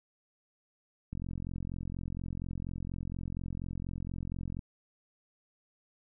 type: click train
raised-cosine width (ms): 5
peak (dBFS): -26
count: 154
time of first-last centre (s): 1.13-4.592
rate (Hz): 44.2
effects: none